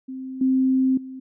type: tone with level steps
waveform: sine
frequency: 261.6 Hz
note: C4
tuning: in tune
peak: -30 / -16 / -33 dBFS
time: 0.08-1.2 s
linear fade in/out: 10 ms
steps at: 0.41 / 0.97 s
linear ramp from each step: 5 ms
effects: none